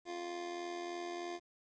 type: tone with amplitude modulation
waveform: 25% pulse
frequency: 349.2 Hz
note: F4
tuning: in tune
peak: -34 dBFS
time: 0.05-1.4 s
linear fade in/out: 50 ms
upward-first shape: sine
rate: 83.2 Hz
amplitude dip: 50%
effects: resampled to 16000 Hz + 11-bit